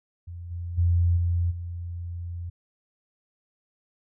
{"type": "tone with level steps", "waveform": "sine", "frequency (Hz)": 86.5, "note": "F2", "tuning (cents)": -16, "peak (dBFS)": [-35, -30, -18, -21, -31], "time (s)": [0.27, 2.5], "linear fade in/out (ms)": 10, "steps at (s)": [0.5, 0.77, 1.16, 1.5], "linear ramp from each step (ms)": 20, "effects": []}